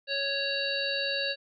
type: harmonic tone with a mistuned harmonic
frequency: 554.4 Hz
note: C#5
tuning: in tune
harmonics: 1 / 3 / 5 / 7 / 8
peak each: -34 / -34 / -34 / -34 / -34 dBFS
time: 0.07-1.36 s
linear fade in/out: 50 ms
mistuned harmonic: 8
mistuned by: +36 cents
effects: none